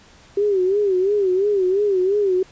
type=tone with vibrato; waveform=sine; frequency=389.9 Hz; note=G4; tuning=9 cents flat; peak=-15 dBFS; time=0.37-2.43 s; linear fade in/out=5 ms; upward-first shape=sine; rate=2.9 Hz; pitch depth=120 cents each way; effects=pink hiss -49 dBFS RMS until 2.51 s + resampled to 16000 Hz